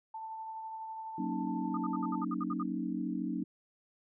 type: tone with tremolo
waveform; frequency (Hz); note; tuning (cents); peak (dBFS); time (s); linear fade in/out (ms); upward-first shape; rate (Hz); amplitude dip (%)
sine; 886; A5; +12; -38; 0.14-2.24; 5; triangle; 12; 30
type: chord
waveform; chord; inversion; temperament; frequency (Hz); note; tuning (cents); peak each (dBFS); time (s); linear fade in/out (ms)
sine; D# minor seventh; first; equal; 185 / 233.1 / 277.2 / 311.1; F#3 / A#3 / C#4 / D#4; 0 / 0 / 0 / 0; -38; 1.18-3.44; 5
type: tone bursts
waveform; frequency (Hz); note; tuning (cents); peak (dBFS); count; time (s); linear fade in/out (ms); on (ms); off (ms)
sine; 1224; D#6; -29; -35; 10; 1.74-2.628; 5; 33; 62
effects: none